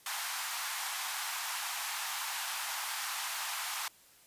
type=high-pass noise; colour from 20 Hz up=pink; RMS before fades=-37 dBFS; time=0.06-3.88 s; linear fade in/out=2 ms; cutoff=790 Hz; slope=48 dB/octave; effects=white hiss -61 dBFS RMS until 4.26 s + resampled to 32000 Hz